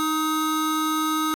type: tone pair together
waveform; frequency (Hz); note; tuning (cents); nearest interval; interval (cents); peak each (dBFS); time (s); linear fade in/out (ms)
square; 311.1 / 1261.8; D#4 / D#6; 0 / +24; 2 octaves; 2424; -25; 0-1.34; 0
effects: AAC 64 kbps